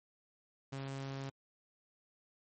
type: tone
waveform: sawtooth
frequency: 136 Hz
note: C#3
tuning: 33 cents flat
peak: -36 dBFS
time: 0.72-1.3 s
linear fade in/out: 10 ms
effects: MP3 32 kbps